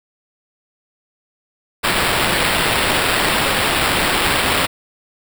violet noise with sample-and-hold, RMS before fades -17 dBFS, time 1.83-4.67 s, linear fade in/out 20 ms, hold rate 6300 Hz, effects none

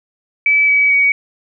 sine tone with pitch steps, 2300 / 2278 / 2255 Hz, D7 / C#7 / C#7, -37 / +47 / +29 cents, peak -9 dBFS, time 0.46-1.12 s, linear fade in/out 2 ms, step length 220 ms, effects none

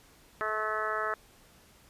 harmonic tone, 215.9 Hz, A3, 33 cents flat, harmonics 2 / 3 / 4 / 5 / 6 / 7 / 8 / 9, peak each -38 / -37 / -43 / -38 / -33 / -39 / -37 / -44 dBFS, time 0.41-1.14 s, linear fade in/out 0 ms, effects pink hiss -59 dBFS RMS until 1.89 s + resampled to 32000 Hz

